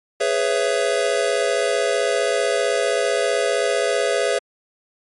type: chord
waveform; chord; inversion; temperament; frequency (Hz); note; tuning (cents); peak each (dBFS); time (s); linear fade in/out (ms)
square; C# minor seventh; second; just; 415.8 / 498.9 / 554.4 / 665.2; G#4 / B4 / C#5 / E5; +2 / +17 / 0 / +16; -24; 0.2-4.39; 10
effects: MP3 48 kbps